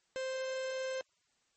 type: tone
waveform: 45% pulse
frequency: 523.3 Hz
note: C5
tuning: in tune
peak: -35 dBFS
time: 0.16-1.01 s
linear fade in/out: 0 ms
effects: white hiss -75 dBFS RMS until 1.56 s + MP3 32 kbps